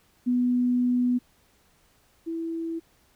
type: tone pair in turn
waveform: sine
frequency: 246.9 / 329.6 Hz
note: B3 / E4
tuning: 0 / 0 cents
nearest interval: perfect fourth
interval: 500 cents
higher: second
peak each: -20 / -28 dBFS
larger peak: first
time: 0.26-1.19 / 2.26-2.8 s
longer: first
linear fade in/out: 20 ms
effects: pink hiss -63 dBFS RMS until 3.15 s